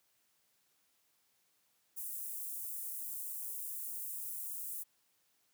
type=high-pass noise; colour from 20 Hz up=white; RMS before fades=-42 dBFS; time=1.96-4.84 s; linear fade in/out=20 ms; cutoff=9100 Hz; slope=24 dB/octave; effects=white hiss -75 dBFS RMS until 5.53 s + high-pass 80 Hz 12 dB/octave